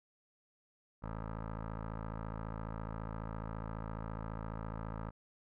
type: tone with low-pass filter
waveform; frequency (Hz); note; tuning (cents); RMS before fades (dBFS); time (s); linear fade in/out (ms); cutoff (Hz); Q
15% pulse; 54.6; A1; -13; -42; 1.02-5.11; 20; 1200; 2.6
effects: none